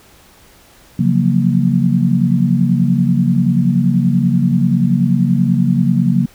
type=chord; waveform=sine; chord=Gb major seventh; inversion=second; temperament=equal with one note detuned; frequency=137.08 / 174.61 / 185 / 233.1 Hz; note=Db3 / F3 / Gb3 / Bb3; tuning=-19 / 0 / 0 / 0 cents; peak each=-16 dBFS; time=0.99-6.26 s; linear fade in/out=5 ms; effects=pink hiss -46 dBFS RMS until 6.34 s